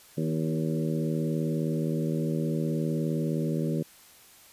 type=harmonic tone with a mistuned harmonic; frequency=79.4 Hz; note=D#2; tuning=36 cents sharp; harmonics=2 / 3 / 4 / 5 / 6 / 7; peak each=-28 / -32 / -34 / -36 / -38 / -39 dBFS; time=0.17-3.83 s; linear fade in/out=10 ms; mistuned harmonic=5; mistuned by=-18 cents; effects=white hiss -54 dBFS RMS until 4.52 s + resampled to 32000 Hz